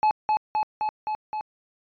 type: tone with echo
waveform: triangle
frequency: 857 Hz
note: A5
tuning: 46 cents flat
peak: -15 dBFS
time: 0.03-0.11 s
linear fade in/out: 0 ms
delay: 260 ms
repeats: 5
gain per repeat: -2 dB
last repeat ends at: 1.41 s
effects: resampled to 11025 Hz